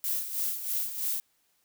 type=noise with tremolo; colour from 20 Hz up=violet; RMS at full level=-29 dBFS; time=0.04-1.2 s; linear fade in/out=0 ms; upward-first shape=sine; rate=3.1 Hz; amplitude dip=65%; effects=white hiss -71 dBFS RMS until 1.64 s